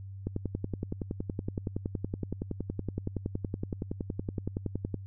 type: click train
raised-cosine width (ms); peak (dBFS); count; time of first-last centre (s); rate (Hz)
3; -19; 51; 0.27-4.943; 10.7
effects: added 97 Hz sine -40 dBFS peak until 5.06 s